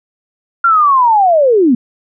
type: linear sweep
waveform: sine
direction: down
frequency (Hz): 1396.9 to 224.3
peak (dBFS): -6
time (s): 0.64-1.75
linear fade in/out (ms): 5
effects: none